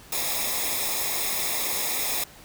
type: noise with comb filter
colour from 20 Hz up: white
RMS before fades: -27 dBFS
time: 0.12-2.24 s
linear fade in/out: 5 ms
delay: 0.67 ms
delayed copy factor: -0.75
effects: pink hiss -48 dBFS RMS until 2.44 s